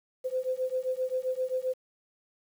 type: beating tone pair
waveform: sine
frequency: 510 / 517.6 Hz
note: C5 / C5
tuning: -44 / -19 cents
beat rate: 7.6 Hz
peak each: -31 dBFS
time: 0.24-1.74 s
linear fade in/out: 20 ms
effects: 9-bit

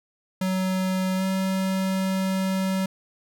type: tone with pitch glide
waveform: square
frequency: 187.2 to 190.03 Hz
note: F#3 to F#3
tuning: +20 to +46 cents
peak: -23 dBFS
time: 0.41-2.86 s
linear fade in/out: 5 ms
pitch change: +26 cents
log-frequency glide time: 1.16-1.23 s
effects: none

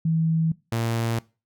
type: tone pair in turn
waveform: sine / sawtooth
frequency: 162 / 115.08 Hz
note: E3 / A#2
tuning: -30 / -22 cents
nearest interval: tritone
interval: 592 cents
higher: first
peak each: -19 dBFS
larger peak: neither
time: 0.05-0.52 / 0.72-1.19 s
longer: neither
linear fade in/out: 5 ms
effects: noise-tail reverb RT60 0.3 s tail -21 dB re dry

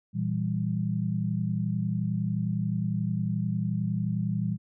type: chord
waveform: sine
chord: E diminished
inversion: second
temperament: equal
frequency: 116.54 / 164.81 / 196 Hz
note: Bb2 / E3 / G3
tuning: 0 / 0 / 0 cents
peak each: -30 dBFS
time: 0.13-4.58 s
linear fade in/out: 50 ms
effects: none

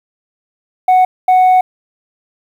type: tone bursts at uneven times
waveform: sine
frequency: 740 Hz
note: F#5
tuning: in tune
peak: -3 dBFS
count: 2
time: 0.88-1.05 / 1.28-1.61 s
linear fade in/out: 5 ms
effects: tanh soft clip ceiling -5 dBFS + 7-bit

